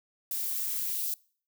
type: noise with high-pass filter sweep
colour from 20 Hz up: violet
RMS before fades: -32 dBFS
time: 0.31-1.14 s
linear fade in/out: 2 ms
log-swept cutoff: 300 to 4200 Hz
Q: 1.2
effects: noise-tail reverb RT60 0.5 s tail -25 dB re dry